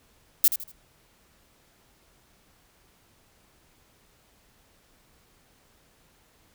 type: noise with echo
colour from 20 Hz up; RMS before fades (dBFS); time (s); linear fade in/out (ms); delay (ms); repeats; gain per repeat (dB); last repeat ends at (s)
violet; -17; 0.44-0.48; 2; 79; 3; -10; 0.717
effects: pink hiss -62 dBFS RMS until 6.54 s